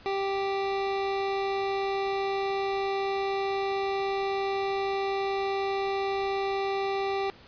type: tone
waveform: 25% pulse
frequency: 392 Hz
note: G4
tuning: in tune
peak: -23 dBFS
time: 0.06-7.3 s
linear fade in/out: 0 ms
effects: pink hiss -52 dBFS RMS until 7.47 s + resampled to 11025 Hz